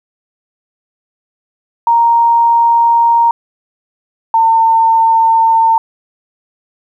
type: tone pair in turn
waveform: sine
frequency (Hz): 932.3 / 903.7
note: A#5 / A5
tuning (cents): 0 / +46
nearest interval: minor second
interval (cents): 54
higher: first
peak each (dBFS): -6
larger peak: neither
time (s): 1.87-3.31 / 4.34-5.78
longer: neither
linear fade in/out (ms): 2
effects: 8-bit